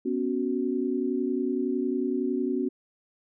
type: chord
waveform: sine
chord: B suspended second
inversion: none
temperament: just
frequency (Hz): 246.9 / 277.8 / 370.4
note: B3 / C#4 / F#4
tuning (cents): 0 / +4 / +2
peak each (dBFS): -29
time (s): 0.05-2.69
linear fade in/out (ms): 10
effects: none